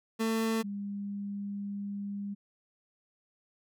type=tone pair in turn; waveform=30% pulse / sine; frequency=224 / 201.4 Hz; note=A3 / G3; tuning=+31 / +47 cents; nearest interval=major second; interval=184 cents; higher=first; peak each=-25 / -34 dBFS; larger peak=first; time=0.19-0.63 / 0.63-2.35 s; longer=second; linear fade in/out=20 ms; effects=none

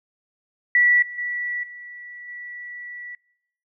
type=tone with level steps; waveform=sine; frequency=1951 Hz; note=B6; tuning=22 cents flat; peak=-13 / -31 / -24 / -36 / -33 dBFS; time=0.75-3.15 s; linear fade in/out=2 ms; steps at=1.02 / 1.18 / 1.63 / 2.28 s; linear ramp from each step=5 ms; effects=noise-tail reverb RT60 0.8 s tail -25 dB re dry

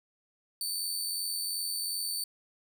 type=tone with amplitude modulation; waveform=20% pulse; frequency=4548 Hz; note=C#8; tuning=44 cents sharp; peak=-24 dBFS; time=0.61-2.24 s; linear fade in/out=2 ms; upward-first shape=sine; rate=82.7 Hz; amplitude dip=35%; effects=none

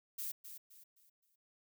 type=noise with echo; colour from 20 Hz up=violet; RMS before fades=-41 dBFS; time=0.18-0.32 s; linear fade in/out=10 ms; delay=260 ms; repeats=4; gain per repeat=-9 dB; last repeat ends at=1.36 s; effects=none

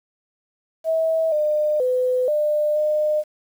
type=tone with pitch steps; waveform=sine; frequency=646 / 604 / 505 / 600 / 607 Hz; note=E5 / D5 / B4 / D5 / D#5; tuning=-35 / +48 / +39 / +37 / -43 cents; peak=-17 dBFS; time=0.84-3.24 s; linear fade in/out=50 ms; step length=480 ms; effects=8-bit

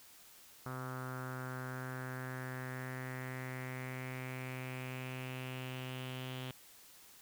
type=tone with low-pass filter sweep; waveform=sawtooth; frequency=128.7 Hz; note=C3; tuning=28 cents flat; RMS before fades=-43 dBFS; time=0.66-6.51 s; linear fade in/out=0 ms; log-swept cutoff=1300 to 3200 Hz; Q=4.5; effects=white hiss -59 dBFS RMS until 7.21 s

